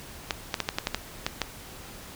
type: clicks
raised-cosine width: 0.2 ms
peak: -8 dBFS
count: 9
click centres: 0.308 / 0.542 / 0.603 / 0.689 / 0.785 / 0.871 / 0.946 / 1.265 / 1.417 s
effects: pink hiss -44 dBFS RMS until 2.15 s